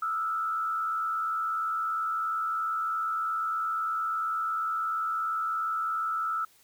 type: tone with frequency modulation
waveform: sine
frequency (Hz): 1318.5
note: E6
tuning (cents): 0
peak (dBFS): -27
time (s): 0.02-6.45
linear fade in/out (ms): 5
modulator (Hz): 85.7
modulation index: 0.61
effects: white hiss -61 dBFS RMS until 6.63 s